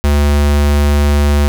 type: tone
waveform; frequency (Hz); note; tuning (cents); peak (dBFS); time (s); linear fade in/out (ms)
square; 72.6; D2; -19; -9; 0.04-1.48; 0
effects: none